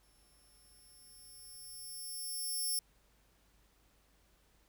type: tone with exponential growth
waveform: 10% pulse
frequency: 5400 Hz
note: E8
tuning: 41 cents sharp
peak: -26 dBFS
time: 0.03-2.79 s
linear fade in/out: 1 ms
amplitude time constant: 600 ms
effects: added 50 Hz sine -70 dBFS peak until 4.68 s + pink hiss -71 dBFS RMS until 4.68 s